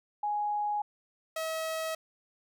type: tone pair in turn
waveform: sine / sawtooth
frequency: 832 / 641.9 Hz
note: G#5 / E5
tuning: +3 / -46 cents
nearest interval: major third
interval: 449 cents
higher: first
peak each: -28 dBFS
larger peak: neither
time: 0.23-0.82 / 1.36-1.95 s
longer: neither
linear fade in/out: 5 ms
effects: none